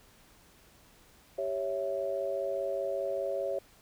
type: chord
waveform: sine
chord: C# diminished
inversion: second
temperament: equal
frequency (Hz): 392 / 554.4 / 659.3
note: G4 / C#5 / E5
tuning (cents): 0 / 0 / 0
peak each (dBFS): -37 / -32 / -36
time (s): 1.38-3.59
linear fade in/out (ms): 5
effects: pink hiss -60 dBFS RMS until 3.81 s